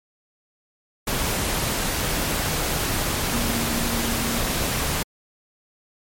sine tone in noise, 233.1 Hz, A#3, in tune, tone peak -28 dBFS, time 3.33-4.39 s, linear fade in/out 5 ms, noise pink, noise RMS -24 dBFS, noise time 1.07-5.03 s, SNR -7 dB, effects MP3 64 kbps

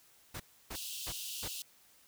pink noise bursts, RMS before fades -42 dBFS, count 4, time 0.34-1.484 s, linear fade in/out 10 ms, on 61 ms, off 300 ms
pink high-pass noise, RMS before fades -42 dBFS, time 0.75-1.62 s, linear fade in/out 0 ms, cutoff 2700 Hz, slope 96 dB/octave
effects white hiss -64 dBFS RMS until 2.07 s

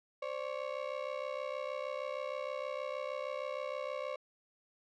35% pulse ring-modulated tone, 554.4 Hz, C#5, in tune, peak -32 dBFS, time 0.22-4.16 s, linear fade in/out 5 ms, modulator 33.2 Hz, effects low-pass 3000 Hz 12 dB/octave

